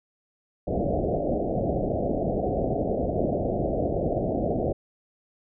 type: low-pass noise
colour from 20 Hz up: white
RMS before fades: -26 dBFS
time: 0.67-4.73 s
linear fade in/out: 10 ms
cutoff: 720 Hz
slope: 96 dB/octave
effects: none